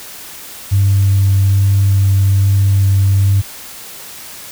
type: tone with vibrato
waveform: sine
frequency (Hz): 98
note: G2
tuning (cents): 0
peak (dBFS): -7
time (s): 0.71-3.42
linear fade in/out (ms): 20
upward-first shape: sine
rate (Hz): 1.2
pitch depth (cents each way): 11
effects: tanh soft clip ceiling -4 dBFS + white hiss -32 dBFS RMS until 4.51 s